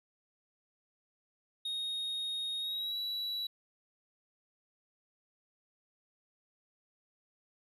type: tone with pitch glide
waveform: triangle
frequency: 3729 to 3923 Hz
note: A#7 to B7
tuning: 0 to -12 cents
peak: -33 dBFS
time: 1.65-3.47 s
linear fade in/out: 5 ms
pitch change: +88 cents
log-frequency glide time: 2.59-2.98 s
effects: none